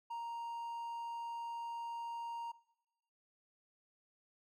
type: tone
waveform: triangle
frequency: 933 Hz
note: A#5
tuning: 1 cent sharp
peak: -38 dBFS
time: 0.1-2.52 s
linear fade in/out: 10 ms
effects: noise-tail reverb RT60 0.9 s tail -20 dB re dry